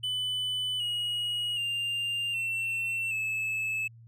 triangle tone with pitch steps, 3000 / 2896 / 2796 / 2699 / 2606 Hz, F#7 / F#7 / F7 / E7 / E7, +23 / -38 / +1 / +40 / -20 cents, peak -27 dBFS, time 0.03-3.88 s, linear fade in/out 10 ms, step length 770 ms, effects added 115 Hz sine -49 dBFS peak until 4.07 s

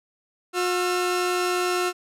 sawtooth tone pair together, 359.4 / 1346.8 Hz, F4 / E6, +50 / +37 cents, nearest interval octave + major seventh, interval 2287 cents, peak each -19 / -24 dBFS, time 0.53-1.93 s, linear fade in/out 50 ms, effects low-pass 12000 Hz 12 dB/octave

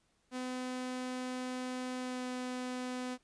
sawtooth tone with pitch glide, 253.6 to 251.8 Hz, B3 to B3, +46 to +34 cents, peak -33 dBFS, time 0.31-3.18 s, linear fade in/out 50 ms, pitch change -12 cents, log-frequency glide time 1.98-2.25 s, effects pink hiss -74 dBFS RMS until 3.23 s + resampled to 22050 Hz

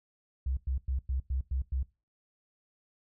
sine tone bursts, 65.6 Hz, C2, 5 cents sharp, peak -28 dBFS, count 7, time 0.46-1.83 s, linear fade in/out 5 ms, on 110 ms, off 100 ms, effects noise-tail reverb RT60 0.3 s tail -20 dB re dry

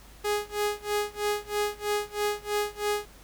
sawtooth tone with tremolo, 415.3 Hz, G#4, in tune, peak -20 dBFS, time 0.24-3.06 s, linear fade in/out 10 ms, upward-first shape sine, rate 3.1 Hz, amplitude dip 95%, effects added 50 Hz sine -52 dBFS peak until 3.23 s + pink hiss -53 dBFS RMS until 3.23 s

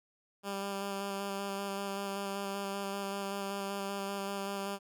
10% pulse tone with vibrato, 198 Hz, G3, 18 cents sharp, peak -27 dBFS, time 0.43-4.79 s, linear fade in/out 50 ms, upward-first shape square, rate 5.2 Hz, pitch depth 12 cents each way, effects none

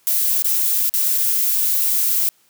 violet noise with dropouts, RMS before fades -18 dBFS, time 0.07-2.29 s, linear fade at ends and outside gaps 0 ms, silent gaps 0.422-0.444 / 0.894-0.939 / 1.177-1.181 s, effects white hiss -58 dBFS RMS until 2.49 s + high-pass 80 Hz 12 dB/octave

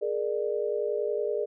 sine tone cluster, 419.8 / 470.4 / 597 Hz, G#4 / A#4 / D5, +19 / +16 / +28 cents, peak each -29 / -31 / -32 dBFS, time 0.01-1.46 s, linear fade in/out 20 ms, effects none

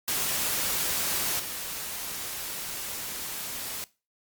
white noise with level steps, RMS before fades -28 / -35 dBFS, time 0.08-3.84 s, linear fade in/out 0 ms, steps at 1.39 s, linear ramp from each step 10 ms, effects noise-tail reverb RT60 0.3 s tail -20 dB re dry + Opus 48 kbps

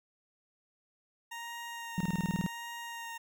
20% pulse tone with vibrato, 930 Hz, A#5, 4 cents flat, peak -35 dBFS, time 1.31-3.18 s, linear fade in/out 10 ms, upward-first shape sine, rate 0.88 Hz, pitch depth 17 cents each way
sine tone bursts, 181 Hz, F#3, 38 cents flat, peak -27 dBFS, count 10, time 1.98-2.463 s, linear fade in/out 0 ms, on 24 ms, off 27 ms
effects none

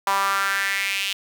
sawtooth tone with high-pass filter sweep, 196.5 Hz, G3, 4 cents sharp, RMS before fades -23 dBFS, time 0.07-1.13 s, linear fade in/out 2 ms, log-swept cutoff 940 to 3000 Hz, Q 3.9, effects none

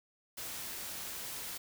white noise, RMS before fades -42 dBFS, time 0.37-1.58 s, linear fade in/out 10 ms, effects none

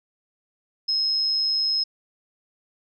sine tone, 5150 Hz, E8, 41 cents flat, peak -20 dBFS, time 0.88-1.84 s, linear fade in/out 10 ms, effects none

